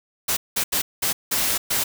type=noise bursts at uneven times; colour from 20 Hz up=white; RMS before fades=-22 dBFS; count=6; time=0.28-0.37 / 0.56-0.64 / 0.72-0.82 / 1.02-1.13 / 1.31-1.58 / 1.7-1.84 s; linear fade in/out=10 ms; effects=none